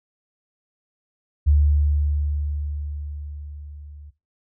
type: tone with level ramp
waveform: sine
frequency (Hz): 73.4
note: D2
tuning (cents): 0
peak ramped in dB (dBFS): -12 to -39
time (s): 1.46-4.11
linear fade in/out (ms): 20
effects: noise-tail reverb RT60 0.3 s tail -19 dB re dry